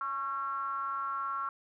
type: ring-modulated tone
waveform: triangle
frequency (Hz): 130.81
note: C3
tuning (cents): 0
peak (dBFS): -27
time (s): 0.01-1.49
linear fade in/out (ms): 2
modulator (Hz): 1230
effects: none